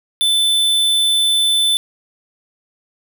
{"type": "tone", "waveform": "square", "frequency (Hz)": 3520, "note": "A7", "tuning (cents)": 0, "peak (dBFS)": -13, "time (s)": [0.21, 1.77], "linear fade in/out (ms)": 0, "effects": []}